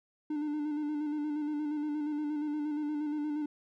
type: tone with vibrato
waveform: triangle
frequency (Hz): 298.7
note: D4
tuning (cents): +29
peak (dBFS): -29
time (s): 0.3-3.46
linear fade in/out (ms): 5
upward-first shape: square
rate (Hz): 8.5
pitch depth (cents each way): 31
effects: none